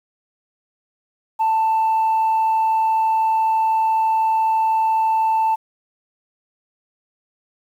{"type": "tone", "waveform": "sine", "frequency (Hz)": 886, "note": "A5", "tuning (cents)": 12, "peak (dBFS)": -13, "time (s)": [1.39, 5.56], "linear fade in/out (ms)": 20, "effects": ["tanh soft clip ceiling -13 dBFS", "8-bit"]}